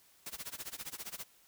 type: noise with tremolo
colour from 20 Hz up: white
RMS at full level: -41 dBFS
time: 0.26-1.24 s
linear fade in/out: 2 ms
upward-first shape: sine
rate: 15 Hz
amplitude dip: 95%
effects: white hiss -65 dBFS RMS until 1.47 s